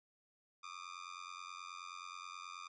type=tone with amplitude modulation; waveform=sawtooth; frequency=1205 Hz; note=D6; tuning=44 cents sharp; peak=-39 dBFS; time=0.63-2.68 s; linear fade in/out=10 ms; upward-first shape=sine; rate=89.4 Hz; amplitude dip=100%; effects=resampled to 16000 Hz